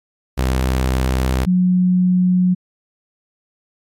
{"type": "tone pair in turn", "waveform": ["sawtooth", "sine"], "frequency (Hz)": [64.4, 181.77], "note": ["C2", "F#3"], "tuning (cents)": [-27, -30], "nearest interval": "octave + tritone", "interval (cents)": 1797, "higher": "second", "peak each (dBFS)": -11, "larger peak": "neither", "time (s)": [[0.37, 1.46], [1.46, 2.55]], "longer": "neither", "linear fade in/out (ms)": 20, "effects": ["MP3 64 kbps"]}